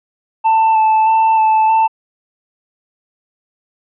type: tone with vibrato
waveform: triangle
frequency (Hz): 882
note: A5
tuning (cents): +4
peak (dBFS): -7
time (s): 0.44-1.88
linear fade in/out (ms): 20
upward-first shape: square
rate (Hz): 1.6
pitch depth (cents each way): 13
effects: resampled to 8000 Hz